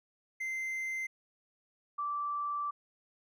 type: tone pair in turn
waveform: triangle / sine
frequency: 2078 / 1166.2 Hz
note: C7 / D6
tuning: -12 / -13 cents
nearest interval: minor seventh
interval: 1001 cents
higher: first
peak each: -32 / -32 dBFS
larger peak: neither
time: 0.4-1.07 / 1.98-2.71 s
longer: second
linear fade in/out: 10 ms
effects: none